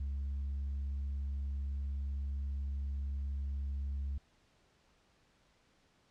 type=tone with tanh clipping; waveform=sine; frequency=69.3 Hz; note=C#2; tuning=in tune; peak=-35 dBFS; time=0-4.18 s; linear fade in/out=5 ms; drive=1 dB; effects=pink hiss -70 dBFS RMS until 6.1 s + low-pass 6000 Hz 12 dB/octave